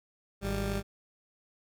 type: tone pair together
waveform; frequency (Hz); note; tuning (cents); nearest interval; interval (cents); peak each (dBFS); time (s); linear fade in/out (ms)
20% pulse; 52.33 / 197.7; G#1 / G3; +14 / +15; octave + major seventh; 2301; -28; 0.41-0.83; 50
effects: none